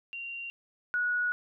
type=tone pair in turn; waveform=sine; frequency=2764 / 1460.8 Hz; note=F7 / F#6; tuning=-19 / -23 cents; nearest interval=major seventh; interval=1104 cents; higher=first; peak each=-36 / -26 dBFS; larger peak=second; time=0.13-0.5 / 0.94-1.32 s; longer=second; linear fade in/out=0 ms; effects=none